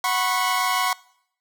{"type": "chord", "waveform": "sawtooth", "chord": "F# suspended fourth", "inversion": "none", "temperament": "equal with one note detuned", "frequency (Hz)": [740, 987.8, 1094.7], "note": ["F#5", "B5", "C#6"], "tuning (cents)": [0, 0, -22], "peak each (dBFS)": [-22, -22, -20], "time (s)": [0.04, 0.93], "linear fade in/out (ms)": 2, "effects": ["noise-tail reverb RT60 0.7 s tail -22 dB re dry"]}